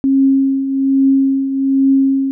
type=tone with tremolo; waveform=sine; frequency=270.4 Hz; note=C#4; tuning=43 cents flat; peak=-7 dBFS; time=0.04-2.31 s; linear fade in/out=0 ms; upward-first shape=triangle; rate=1.2 Hz; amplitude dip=65%; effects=none